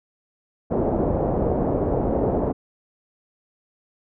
white low-pass noise, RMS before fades -22 dBFS, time 0.7-2.53 s, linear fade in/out 20 ms, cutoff 630 Hz, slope 24 dB/octave, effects none

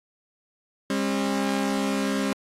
sawtooth tone pair together, 202 / 269.6 Hz, G#3 / C#4, -48 / -48 cents, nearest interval perfect fourth, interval 500 cents, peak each -22 dBFS, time 0.9-2.33 s, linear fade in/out 2 ms, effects low-pass 10000 Hz 12 dB/octave + AAC 64 kbps

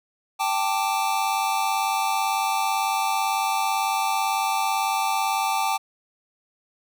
square chord, G suspended second, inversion none, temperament just, 784 / 882 / 1176 Hz, G5 / A5 / D6, 0 / +4 / +2 cents, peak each -26 / -26 / -29 dBFS, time 0.39-5.78 s, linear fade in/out 20 ms, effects none

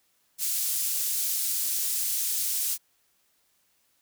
pink high-pass noise, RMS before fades -28 dBFS, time 0.38-2.78 s, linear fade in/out 50 ms, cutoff 7500 Hz, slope 12 dB/octave, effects white hiss -69 dBFS RMS until 4.01 s

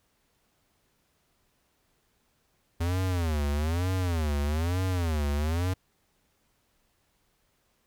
square tone with vibrato, 82 Hz, E2, 9 cents flat, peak -26 dBFS, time 2.8-5.74 s, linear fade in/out 10 ms, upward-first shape sine, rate 1.1 Hz, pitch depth 230 cents each way, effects pink hiss -71 dBFS RMS until 7.86 s

